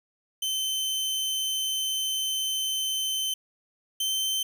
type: tone pair in turn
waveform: sawtooth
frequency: 3078 / 3096 Hz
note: G7 / G7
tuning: -32 / -22 cents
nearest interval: unison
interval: 10 cents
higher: second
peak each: -23 / -22 dBFS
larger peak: second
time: 0.42-3.34 / 4-4.43 s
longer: first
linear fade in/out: 5 ms
effects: none